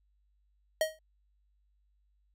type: tone with exponential decay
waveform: square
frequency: 630 Hz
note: D#5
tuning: 21 cents sharp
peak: -23 dBFS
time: 0.81-0.99 s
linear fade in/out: 2 ms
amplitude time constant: 37 ms
effects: added 50 Hz sine -68 dBFS peak until 2.34 s